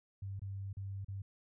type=tone with dropouts; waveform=sine; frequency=98 Hz; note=G2; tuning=in tune; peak=-39 dBFS; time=0.22-1.22 s; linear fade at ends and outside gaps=5 ms; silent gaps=0.395-0.417 / 0.73-0.769 / 1.047-1.083 s; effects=none